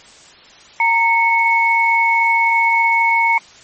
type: tone pair together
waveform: sine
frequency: 924 / 2205 Hz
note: A#5 / C#7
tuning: -16 / -10 cents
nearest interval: octave + minor third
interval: 1506 cents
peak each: -14 dBFS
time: 0.8-3.38 s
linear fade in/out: 2 ms
effects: white hiss -43 dBFS RMS until 3.63 s + MP3 32 kbps